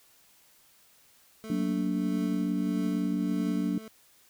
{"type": "tone with tremolo", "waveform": "25% pulse", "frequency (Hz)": 220, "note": "A3", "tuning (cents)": 0, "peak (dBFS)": -33, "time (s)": [1.44, 3.88], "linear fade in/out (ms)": 0, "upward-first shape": "triangle", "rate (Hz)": 1.6, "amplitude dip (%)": 60}
{"type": "chord", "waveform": "sine", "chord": "Gb augmented", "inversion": "none", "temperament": "just", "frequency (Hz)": [185, 231.2, 289.1], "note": ["Gb3", "Bb3", "D4"], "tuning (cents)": [0, -14, -27], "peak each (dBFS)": [-30, -32, -30], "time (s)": [1.5, 3.78], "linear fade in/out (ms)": 2}
{"effects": ["white hiss -61 dBFS RMS until 4.29 s"]}